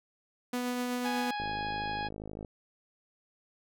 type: tone with tremolo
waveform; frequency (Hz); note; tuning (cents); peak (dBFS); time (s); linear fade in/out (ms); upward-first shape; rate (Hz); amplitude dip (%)
sawtooth; 246.9; B3; 0; -26; 0.53-1.31; 5; triangle; 8; 25
type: harmonic tone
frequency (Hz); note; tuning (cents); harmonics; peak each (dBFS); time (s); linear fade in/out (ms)
830.6; G#5; 0; 1 / 2 / 3 / 4 / 5 / 6; -34 / -40 / -44 / -46 / -48 / -50; 1.04-2.09; 20
type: click train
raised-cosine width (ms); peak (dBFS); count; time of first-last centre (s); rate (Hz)
2; -28; 56; 1.4-2.448; 52.5
effects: none